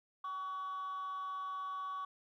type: tone with frequency modulation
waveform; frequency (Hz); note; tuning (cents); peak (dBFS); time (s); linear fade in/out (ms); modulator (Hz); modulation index
sine; 1129; C#6; +31; -36; 0.24-2.05; 5; 357; 0.25
effects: tanh soft clip ceiling -37 dBFS + 13-bit